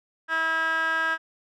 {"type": "tone with band-pass filter", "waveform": "15% pulse", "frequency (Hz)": 323.7, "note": "E4", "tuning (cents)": -31, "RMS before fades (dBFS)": -25, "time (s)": [0.28, 1.18], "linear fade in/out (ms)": 50, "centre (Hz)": 1700, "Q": 7.1, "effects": []}